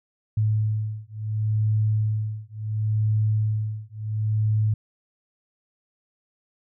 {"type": "beating tone pair", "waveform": "sine", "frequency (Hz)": [107.4, 108.11], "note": ["A2", "A2"], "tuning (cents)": [-41, -30], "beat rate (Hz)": 0.71, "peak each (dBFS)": -24, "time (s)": [0.37, 4.74], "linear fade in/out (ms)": 5, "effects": []}